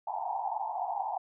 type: band-pass noise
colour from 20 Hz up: pink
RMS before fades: -34 dBFS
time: 0.07-1.18 s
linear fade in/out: 5 ms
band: 710 to 940 Hz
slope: 96 dB/octave
effects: none